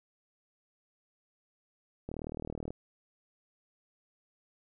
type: click train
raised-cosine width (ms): 2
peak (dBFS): -25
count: 25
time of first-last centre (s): 2.09-2.705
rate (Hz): 39
effects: none